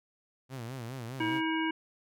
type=tone with vibrato; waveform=sawtooth; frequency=123.47 Hz; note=B2; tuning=in tune; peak=-34 dBFS; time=0.49-1.42 s; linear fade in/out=50 ms; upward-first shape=sine; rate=4.9 Hz; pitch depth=150 cents each way
type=harmonic tone; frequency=320.4 Hz; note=E4; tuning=49 cents flat; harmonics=1 / 3 / 5 / 7 / 9; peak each=-30 / -35 / -37 / -38 / -40 dBFS; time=1.2-1.71 s; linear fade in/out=5 ms
effects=none

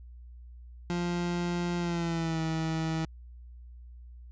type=tone with pitch glide; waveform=30% pulse; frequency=174.4 to 160.85 Hz; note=F3 to E3; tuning=-2 to -42 cents; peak=-26 dBFS; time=0.9-3.05 s; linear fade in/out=0 ms; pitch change=-140 cents; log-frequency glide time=1.78-2.41 s; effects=added 60 Hz sine -45 dBFS peak until 4.31 s + resampled to 16000 Hz

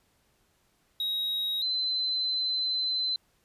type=tone pair in turn; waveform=triangle / sine; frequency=3802 / 4056 Hz; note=A#7 / B7; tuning=+33 / +45 cents; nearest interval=minor second; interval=112 cents; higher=second; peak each=-26 dBFS; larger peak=neither; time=1-1.62 / 1.62-3.16 s; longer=second; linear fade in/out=2 ms; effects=pink hiss -69 dBFS RMS until 3.44 s + resampled to 32000 Hz

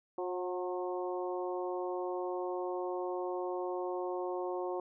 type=harmonic tone with a mistuned harmonic; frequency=180 Hz; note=F#3; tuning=47 cents flat; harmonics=2 / 3 / 4 / 5 / 6; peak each=-36 / -40 / -42 / -44 / -46 dBFS; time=0.18-4.8 s; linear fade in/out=2 ms; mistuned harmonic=4; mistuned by=+28 cents; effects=none

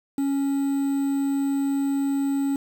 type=tone with quantisation; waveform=triangle; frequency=277.2 Hz; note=C#4; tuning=in tune; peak=-19 dBFS; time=0.18-2.56 s; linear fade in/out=2 ms; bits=7; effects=none

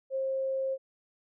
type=tone; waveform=sine; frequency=533 Hz; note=C5; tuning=32 cents sharp; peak=-28 dBFS; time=0.1-0.78 s; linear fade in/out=50 ms; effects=none

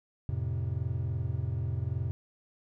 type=chord; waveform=triangle; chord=F major; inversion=none; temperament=equal; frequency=87.31 / 110 / 130.81 Hz; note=F2 / A2 / C3; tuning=0 / 0 / 0 cents; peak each=-32 dBFS; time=0.29-2.11 s; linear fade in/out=0 ms; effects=none

